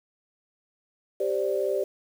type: chord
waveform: sine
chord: G suspended fourth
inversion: none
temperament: equal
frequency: 392 / 523.3 / 587.3 Hz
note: G4 / C5 / D5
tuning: 0 / 0 / 0 cents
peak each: -27 / -29 / -28 dBFS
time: 1.2-1.84 s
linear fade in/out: 5 ms
effects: 8-bit